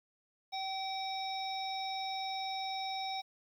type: harmonic tone with a mistuned harmonic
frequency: 770 Hz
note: G5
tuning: 31 cents flat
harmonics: 1 / 3 / 5 / 7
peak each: -37 / -46 / -42 / -45 dBFS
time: 0.52-3.22 s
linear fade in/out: 20 ms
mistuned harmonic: 5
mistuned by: -29 cents
effects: 11-bit